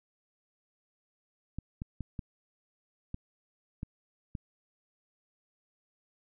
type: clicks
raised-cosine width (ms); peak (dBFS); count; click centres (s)
5; -24; 7; 1.586 / 1.819 / 2.007 / 2.192 / 3.144 / 3.831 / 4.352
effects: none